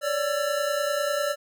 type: tone cluster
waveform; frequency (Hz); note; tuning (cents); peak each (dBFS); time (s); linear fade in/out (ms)
square; 559 / 589 / 1343; C#5 / D5 / E6; +14 / +5 / +32; -30 / -27 / -32; 0.01-1.36; 50
effects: none